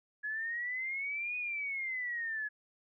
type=exponential two-way sweep; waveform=sine; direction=up then down; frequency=1688 to 2489 to 1688 Hz; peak=-34 dBFS; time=0.23-2.49 s; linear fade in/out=20 ms; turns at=1.37 s; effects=none